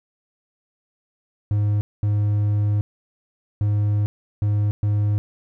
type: tone bursts at uneven times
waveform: triangle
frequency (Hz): 103.83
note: G#2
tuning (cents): 0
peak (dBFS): -15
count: 5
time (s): 1.51-1.81 / 2.03-2.81 / 3.61-4.06 / 4.42-4.71 / 4.83-5.18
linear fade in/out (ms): 0
effects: none